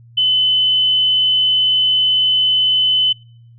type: tone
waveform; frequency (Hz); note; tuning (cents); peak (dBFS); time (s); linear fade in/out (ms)
sine; 3026; F#7; +38; -11; 0.17-3.13; 10
effects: noise-tail reverb RT60 0.6 s tail -23 dB re dry + added 117 Hz sine -41 dBFS peak until 3.58 s